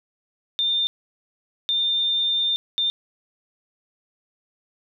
sine tone bursts at uneven times, 3605 Hz, A7, 41 cents sharp, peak -19 dBFS, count 3, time 0.59-0.87 / 1.69-2.56 / 2.78-2.9 s, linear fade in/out 0 ms, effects none

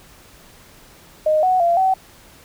sine tone with pitch steps, 618 / 741 / 686 / 759 Hz, D#5 / F#5 / F5 / F#5, -12 / +2 / -31 / +44 cents, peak -13 dBFS, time 1.26-1.94 s, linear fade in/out 5 ms, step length 170 ms, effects pink hiss -47 dBFS RMS until 2.44 s

